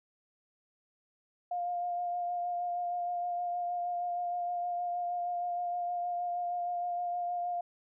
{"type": "tone with vibrato", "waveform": "sine", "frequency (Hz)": 705, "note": "F5", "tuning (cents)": 16, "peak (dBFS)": -31, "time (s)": [1.51, 7.61], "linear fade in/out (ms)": 5, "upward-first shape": "sine", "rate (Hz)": 6.4, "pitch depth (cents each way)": 16, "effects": []}